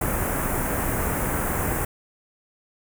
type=band-stop noise; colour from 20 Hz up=pink; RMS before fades=-25 dBFS; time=0.01-1.85 s; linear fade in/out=5 ms; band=2000 to 8600 Hz; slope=24 dB/octave; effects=none